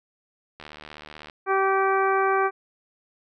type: click train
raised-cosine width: 0.3 ms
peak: -24 dBFS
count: 54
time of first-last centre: 0.6-1.298 s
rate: 75.9 Hz
type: harmonic tone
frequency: 386.8 Hz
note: G4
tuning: 23 cents flat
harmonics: 1 / 2 / 3 / 4 / 5 / 6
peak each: -23 / -25 / -24 / -28 / -36 / -35 dBFS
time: 1.46-2.51 s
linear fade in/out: 50 ms
effects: none